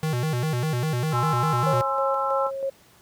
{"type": "tone with vibrato", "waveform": "square", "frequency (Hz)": 138.59, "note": "C#3", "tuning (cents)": 0, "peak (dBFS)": -23, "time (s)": [0.03, 1.81], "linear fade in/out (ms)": 0, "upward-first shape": "square", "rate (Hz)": 5, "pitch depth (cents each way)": 220}
{"type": "chord", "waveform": "sine", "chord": "Ab augmented", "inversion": "none", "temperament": "equal with one note detuned", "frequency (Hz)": [830.6, 1046.5, 1328.4], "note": ["Ab5", "C6", "E6"], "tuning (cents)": [0, 0, 13], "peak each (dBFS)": [-28, -29, -26], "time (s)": [1.11, 2.51], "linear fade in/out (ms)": 50}
{"type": "tone with tremolo", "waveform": "sine", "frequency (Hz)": 543, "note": "C#5", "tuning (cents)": -36, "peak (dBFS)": -23, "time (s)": [1.66, 2.7], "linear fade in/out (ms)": 10, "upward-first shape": "square", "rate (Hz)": 3.1, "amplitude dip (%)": 45}
{"effects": ["pink hiss -55 dBFS RMS until 3.01 s", "high-pass 80 Hz 12 dB/octave"]}